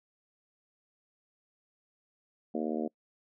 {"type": "harmonic tone", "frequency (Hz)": 77.78, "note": "D#2", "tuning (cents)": 0, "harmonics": [3, 4, 5, 6, 7, 8, 9], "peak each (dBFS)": [-34, -36, -38, -40, -41, -42, -43], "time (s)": [2.54, 2.88], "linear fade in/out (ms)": 10, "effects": ["noise-tail reverb RT60 0.1 s tail -26 dB re dry"]}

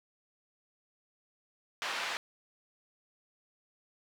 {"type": "band-pass noise", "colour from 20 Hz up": "pink", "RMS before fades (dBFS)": -36, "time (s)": [1.82, 2.17], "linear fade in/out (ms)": 0, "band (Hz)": [970, 3900], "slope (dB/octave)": 12, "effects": []}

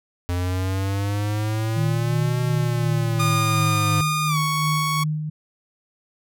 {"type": "linear two-way sweep", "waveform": "square", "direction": "up then down", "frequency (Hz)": [87.7, 123.47, 102.8], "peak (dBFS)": -22, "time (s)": [0.29, 4.01], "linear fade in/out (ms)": 0, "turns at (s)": 2.41}
{"type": "tone with tremolo", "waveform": "sine", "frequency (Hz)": 153.5, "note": "D#3", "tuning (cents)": -23, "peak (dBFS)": -20, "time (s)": [1.76, 5.3], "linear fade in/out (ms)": 10, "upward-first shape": "sine", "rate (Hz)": 2.8, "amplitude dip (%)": 45}
{"type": "tone with pitch glide", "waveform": "sawtooth", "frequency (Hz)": [1220, 1112.3], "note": ["D#6", "C#6"], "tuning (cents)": [-34, 6], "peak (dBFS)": -18, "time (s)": [3.19, 5.04], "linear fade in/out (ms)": 10, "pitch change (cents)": -160, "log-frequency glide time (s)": [4.27, 4.38]}
{"effects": []}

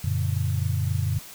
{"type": "chord", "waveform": "sine", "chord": "Gb augmented", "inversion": "none", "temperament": "equal with one note detuned", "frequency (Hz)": [92.5, 116.54, 143.89], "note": ["Gb2", "Bb2", "D3"], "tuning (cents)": [0, 0, -35], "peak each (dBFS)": [-25, -27, -28], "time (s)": [0.04, 1.19], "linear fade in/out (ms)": 5, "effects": ["white hiss -43 dBFS RMS until 1.34 s"]}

